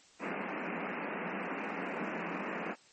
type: band-pass noise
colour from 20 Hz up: pink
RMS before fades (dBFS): -38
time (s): 0.19-2.76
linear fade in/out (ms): 50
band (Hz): 170 to 2700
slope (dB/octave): 96
effects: white hiss -61 dBFS RMS until 2.92 s + MP3 32 kbps